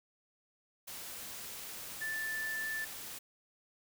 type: tone in noise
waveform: sine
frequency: 1760 Hz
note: A6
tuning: in tune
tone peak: -35 dBFS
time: 2.01-2.85 s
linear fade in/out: 10 ms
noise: white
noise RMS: -45 dBFS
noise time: 0.87-3.19 s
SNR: +7 dB
effects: none